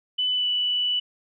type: tone with pitch glide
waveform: sine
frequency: 2997 to 2966 Hz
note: F#7 to F#7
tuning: +22 to +4 cents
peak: -21 dBFS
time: 0.18-1 s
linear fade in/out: 10 ms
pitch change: -18 cents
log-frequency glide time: 0.34-0.47 s
effects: none